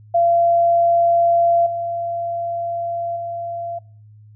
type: tone with level steps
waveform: sine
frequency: 684 Hz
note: F5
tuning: 36 cents flat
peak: -12 / -21 / -24 dBFS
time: 0.14-3.79 s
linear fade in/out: 10 ms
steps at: 1.66 / 3.16 s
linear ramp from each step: 5 ms
effects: noise-tail reverb RT60 0.5 s tail -25 dB re dry + added 106 Hz sine -42 dBFS peak until 4.35 s